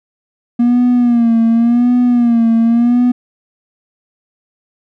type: tone with vibrato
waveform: triangle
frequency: 236.9 Hz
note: A#3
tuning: 28 cents sharp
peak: -5 dBFS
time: 0.59-3.12 s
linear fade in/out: 10 ms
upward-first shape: sine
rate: 0.9 Hz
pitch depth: 68 cents each way
effects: tanh soft clip ceiling -2 dBFS